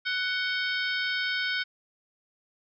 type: harmonic tone with a mistuned harmonic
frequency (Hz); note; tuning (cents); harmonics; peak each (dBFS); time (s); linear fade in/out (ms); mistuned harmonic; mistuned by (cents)
743; F#5; +7; 2 / 3 / 4 / 5 / 6 / 7; -29 / -33 / -35 / -37 / -39 / -40; 0.05-1.64; 20; 4; +92
effects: none